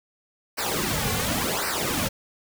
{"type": "noise with flanger", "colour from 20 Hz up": "pink", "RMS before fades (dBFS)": -26, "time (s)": [0.57, 2.09], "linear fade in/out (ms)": 20, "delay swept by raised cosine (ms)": [0.29, 3.19], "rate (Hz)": 0.91, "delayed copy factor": -0.9, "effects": []}